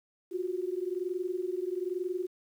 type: tone pair together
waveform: sine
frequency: 355 / 376.1 Hz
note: F4 / F#4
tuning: +28 / +28 cents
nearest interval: minor second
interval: 100 cents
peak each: -33 / -34 dBFS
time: 0.31-2.27 s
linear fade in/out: 20 ms
effects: 10-bit